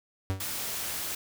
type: tone with exponential decay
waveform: 45% pulse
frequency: 95.6 Hz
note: G2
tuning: 43 cents flat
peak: -24 dBFS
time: 0.3-0.51 s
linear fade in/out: 0 ms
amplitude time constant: 45 ms
type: noise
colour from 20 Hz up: white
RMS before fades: -34 dBFS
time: 0.4-1.15 s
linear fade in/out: 5 ms
effects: none